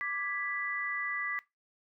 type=chord; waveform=sine; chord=G# diminished; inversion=second; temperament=equal; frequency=1174.7 / 1661.2 / 1975.5 Hz; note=D6 / G#6 / B6; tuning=0 / 0 / 0 cents; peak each=-39 / -40 / -34 dBFS; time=0.01-1.39 s; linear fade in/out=0 ms; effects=noise-tail reverb RT60 0.2 s tail -19 dB re dry